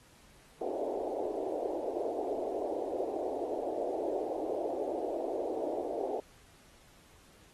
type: band-pass noise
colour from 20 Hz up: pink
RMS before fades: -35 dBFS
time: 0.61-6.2 s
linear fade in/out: 2 ms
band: 320 to 740 Hz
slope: 48 dB/octave
effects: pink hiss -61 dBFS RMS until 7.53 s + AAC 32 kbps